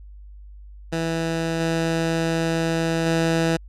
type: tone with level steps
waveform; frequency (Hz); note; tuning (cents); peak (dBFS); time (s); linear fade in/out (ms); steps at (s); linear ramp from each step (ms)
15% pulse; 164.3; E3; -5; -16 / -14 / -12; 0.92-3.57; 10; 1.6 / 3.06; 5
effects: added 50 Hz sine -39 dBFS peak until 3.68 s + low-pass 8000 Hz 12 dB/octave